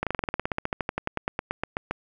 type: slowing click train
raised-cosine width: 0.5 ms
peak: -11 dBFS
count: 25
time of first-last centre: 0.03-1.91 s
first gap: 37 ms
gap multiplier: 1.06
effects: none